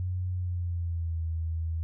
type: tone with pitch glide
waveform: sine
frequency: 91 to 81.54 Hz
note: F#2 to E2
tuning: -28 to -18 cents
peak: -28 dBFS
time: 0-1.83 s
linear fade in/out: 0 ms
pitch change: -190 cents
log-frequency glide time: 0.32-1.21 s
effects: none